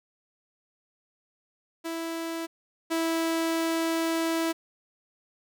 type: tone pair in turn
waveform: sawtooth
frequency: 329.8 / 328.1 Hz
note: E4 / E4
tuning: +1 / -8 cents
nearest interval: unison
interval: 9 cents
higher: first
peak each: -27 / -21 dBFS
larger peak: second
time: 1.84-2.47 / 2.9-4.53 s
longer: second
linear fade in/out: 20 ms
effects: none